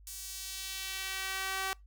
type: tone with high-pass filter sweep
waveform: sawtooth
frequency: 383 Hz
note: G4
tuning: 40 cents flat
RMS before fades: -38 dBFS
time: 0.07-1.73 s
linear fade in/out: 0 ms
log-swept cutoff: 7400 to 990 Hz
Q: 0.96
effects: noise-tail reverb RT60 0.2 s tail -26 dB re dry + added 50 Hz sine -53 dBFS peak until 1.86 s